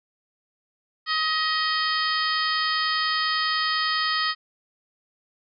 harmonic tone with a mistuned harmonic, 630 Hz, D#5, 21 cents sharp, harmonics 2 / 3 / 4 / 5 / 6 / 7 / 8, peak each -26 / -27 / -39 / -31 / -36 / -29 / -31 dBFS, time 1.06-4.35 s, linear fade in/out 50 ms, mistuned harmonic 8, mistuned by -20 cents, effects none

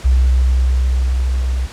sine tone with level ramp, 63.8 Hz, C2, 43 cents flat, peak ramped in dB -8 to -15 dBFS, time 0.04-1.67 s, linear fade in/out 20 ms, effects pink hiss -35 dBFS RMS until 1.72 s + low-pass 8000 Hz 12 dB/octave

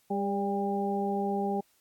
harmonic tone with a mistuned harmonic, 200 Hz, G3, 35 cents sharp, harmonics 1 / 2 / 3 / 4, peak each -31 / -32 / -39 / -32 dBFS, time 0.1-1.61 s, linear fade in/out 10 ms, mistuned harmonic 3, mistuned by -42 cents, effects white hiss -68 dBFS RMS until 1.8 s + AAC 64 kbps

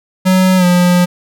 square tone with pitch glide, 186.1 to 177.9 Hz, F#3 to F3, +10 to +32 cents, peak -8 dBFS, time 0.25-1.06 s, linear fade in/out 20 ms, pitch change -78 cents, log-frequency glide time 0.57-0.65 s, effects none

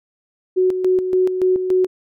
sine tone with tremolo, 370 Hz, F#4, in tune, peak -12 dBFS, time 0.56-1.87 s, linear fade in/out 20 ms, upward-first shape square, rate 3.5 Hz, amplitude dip 55%, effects none

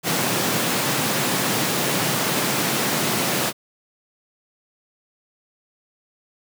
pink high-pass noise, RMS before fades -22 dBFS, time 0.03-3.53 s, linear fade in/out 50 ms, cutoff 120 Hz, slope 48 dB/octave, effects none

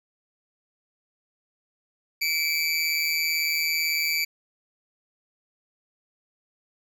25% pulse tone with amplitude modulation, 2314 Hz, D7, 26 cents flat, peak -16 dBFS, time 2.21-4.25 s, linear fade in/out 10 ms, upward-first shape sine, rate 158 Hz, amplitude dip 65%, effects none

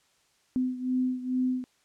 sine beating tone pair, 254 / 256.3 Hz, B3 / C4, +49 / -36 cents, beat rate 2.3 Hz, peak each -27 / -31 dBFS, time 0.56-1.64 s, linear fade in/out 0 ms, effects white hiss -67 dBFS RMS until 1.84 s + low-pass 8000 Hz 12 dB/octave

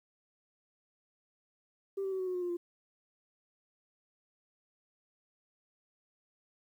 sine tone with pitch steps, 392 / 385.3 / 378.6 / 372.1 / 365.7 / 359.5 / 353.3 / 347.2 Hz, G4 / G4 / F#4 / F#4 / F#4 / F#4 / F4 / F4, 0 / -30 / +40 / +10 / -20 / -50 / +20 / -10 cents, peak -31 dBFS, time 1.97-2.57 s, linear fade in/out 10 ms, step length 75 ms, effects tanh soft clip ceiling -29 dBFS + 11-bit

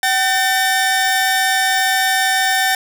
sawtooth tone pair together, 763 / 1798.6 Hz, G5 / A6, -47 / +38 cents, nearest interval octave + minor third, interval 1485 cents, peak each -13 dBFS, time 0.03-2.75 s, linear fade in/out 2 ms, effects none

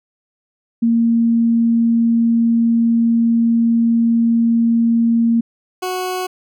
sine / 20% pulse tone pair in turn, 231.2 / 368.2 Hz, A#3 / F#4, -14 / -8 cents, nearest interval minor sixth, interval 806 cents, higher second, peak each -11 / -15 dBFS, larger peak first, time 0.82-5.41 / 5.82-6.27 s, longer first, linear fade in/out 10 ms, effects none

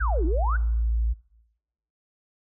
sine tone, 56.6 Hz, A1, 50 cents sharp, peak -21 dBFS, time 0-1.14 s, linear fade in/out 20 ms
sine exponential two-way sweep, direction down then up, 1652 to 300 to 1588 Hz, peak -27 dBFS, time 0-0.57 s, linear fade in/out 10 ms, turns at 0.25 s
effects noise-tail reverb RT60 0.9 s tail -21 dB re dry

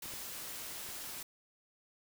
white noise, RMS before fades -44 dBFS, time 0.02-1.23 s, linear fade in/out 5 ms
clicks, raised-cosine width 2 ms, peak -40 dBFS, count 3, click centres 0.058 / 0.137 / 0.889 s
effects none

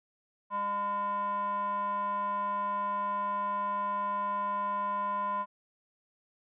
square tone with band-pass filter, 202.9 Hz, G#3, 40 cents flat, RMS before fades -32 dBFS, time 0.5-5.46 s, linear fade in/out 50 ms, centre 1000 Hz, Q 6.4, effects resampled to 8000 Hz

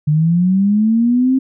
sine linear sweep, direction up, 146.8 to 266.9 Hz, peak -10 dBFS, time 0.07-1.39 s, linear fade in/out 10 ms, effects none

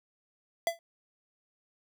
square tone with exponential decay, 672 Hz, E5, 33 cents sharp, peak -23 dBFS, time 0.67-0.79 s, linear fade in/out 1 ms, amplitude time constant 25 ms, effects none

